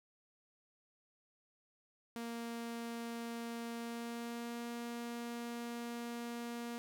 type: tone with pitch glide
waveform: sawtooth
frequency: 233.1 to 236.5 Hz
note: A#3 to A#3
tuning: 0 to +25 cents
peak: -37 dBFS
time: 2.16-6.78 s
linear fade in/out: 0 ms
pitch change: +25 cents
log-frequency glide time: 3.75-4.66 s
effects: none